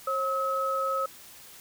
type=tone pair together; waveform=sine; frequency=538 / 1285.5 Hz; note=C5 / E6; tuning=+48 / -44 cents; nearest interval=octave + minor third; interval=1508 cents; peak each=-30 / -27 dBFS; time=0.07-1.06 s; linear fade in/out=5 ms; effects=white hiss -49 dBFS RMS until 1.6 s